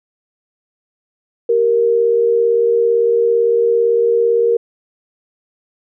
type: tone pair together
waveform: sine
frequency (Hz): 388.4 / 466.2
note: G4 / A#4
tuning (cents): -16 / 0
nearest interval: minor third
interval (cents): 316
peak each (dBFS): -19 / -11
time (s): 1.49-4.57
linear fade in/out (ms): 5
effects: none